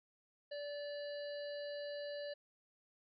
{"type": "harmonic tone", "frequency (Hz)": 580, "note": "D5", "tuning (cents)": -22, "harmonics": [1, 3, 5, 7, 8], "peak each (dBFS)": [-42, -53, -58, -55, -57], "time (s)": [0.51, 2.34], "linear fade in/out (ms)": 10, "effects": []}